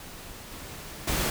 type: noise with level steps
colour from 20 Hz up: pink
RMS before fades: -43 / -41 / -27 dBFS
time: 0-1.3 s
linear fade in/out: 2 ms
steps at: 0.51 / 1.07 s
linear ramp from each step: 10 ms
effects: none